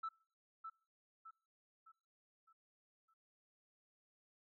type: tone with echo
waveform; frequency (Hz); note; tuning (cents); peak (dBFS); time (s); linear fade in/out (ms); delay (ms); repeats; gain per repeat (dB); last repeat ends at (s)
sine; 1318.5; E6; 0; -38; 0.03-0.09; 10; 610; 5; -7; 3.14
effects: noise-tail reverb RT60 0.5 s tail -26 dB re dry + tanh soft clip ceiling -37 dBFS